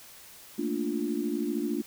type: chord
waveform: sine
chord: Bb major seventh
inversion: third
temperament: equal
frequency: 220 / 233.1 / 293.7 / 349.2 Hz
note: A3 / Bb3 / D4 / F4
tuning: 0 / 0 / 0 / 0 cents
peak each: -35 / -34 / -31 / -33 dBFS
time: 0.58-1.82 s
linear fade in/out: 10 ms
effects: white hiss -50 dBFS RMS until 1.86 s